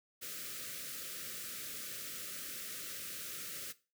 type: band-stop noise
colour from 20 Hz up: white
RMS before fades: -44 dBFS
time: 0.21-3.73 s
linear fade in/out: 20 ms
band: 610 to 1200 Hz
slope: 96 dB/octave
effects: noise-tail reverb RT60 0.3 s tail -17 dB re dry + high-pass 100 Hz 12 dB/octave